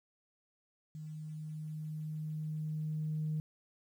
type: tone with level ramp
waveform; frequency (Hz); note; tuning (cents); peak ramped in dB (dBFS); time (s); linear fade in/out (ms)
sine; 154.7; D#3; -10; -42 to -31; 0.95-3.4; 0
effects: tanh soft clip ceiling -28 dBFS + 11-bit